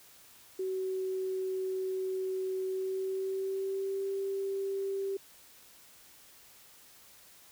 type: tone with pitch glide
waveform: sine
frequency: 376.7 to 390.9 Hz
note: F#4 to G4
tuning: +31 to -5 cents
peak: -31 dBFS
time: 0.59-5.17 s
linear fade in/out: 5 ms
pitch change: +64 cents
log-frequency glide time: 2.64-4.08 s
effects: white hiss -57 dBFS RMS until 7.51 s